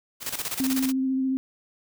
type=noise with tremolo; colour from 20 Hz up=white; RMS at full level=-29 dBFS; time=0.2-0.93 s; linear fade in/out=50 ms; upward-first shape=square; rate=16 Hz; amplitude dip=70%
type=tone with vibrato; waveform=sine; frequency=263.4 Hz; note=C4; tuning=12 cents sharp; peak=-22 dBFS; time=0.6-1.37 s; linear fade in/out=0 ms; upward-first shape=sine; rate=14 Hz; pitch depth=16 cents each way
effects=none